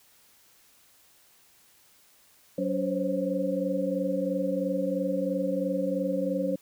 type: tone cluster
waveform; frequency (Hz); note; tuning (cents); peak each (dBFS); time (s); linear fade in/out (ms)
sine; 187.4 / 284.5 / 517 / 540; F#3 / C#4 / C5 / C#5; +22 / +45 / -21 / -45; -31; 2.58-6.56; 5
effects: white hiss -60 dBFS RMS until 6.61 s